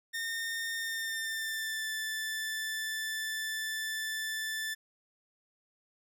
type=tone with pitch glide; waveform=sawtooth; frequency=1826 to 1758.7 Hz; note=A#6 to A6; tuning=-36 to -1 cents; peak=-30 dBFS; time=0.13-4.75 s; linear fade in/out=20 ms; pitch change=-65 cents; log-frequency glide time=0.76-1.9 s; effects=none